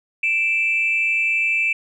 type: tone pair together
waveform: sine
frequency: 2349 / 2637 Hz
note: D7 / E7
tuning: 0 / 0 cents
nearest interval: major second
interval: 200 cents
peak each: -19 dBFS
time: 0.23-1.73 s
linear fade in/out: 5 ms
effects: tanh soft clip ceiling -9 dBFS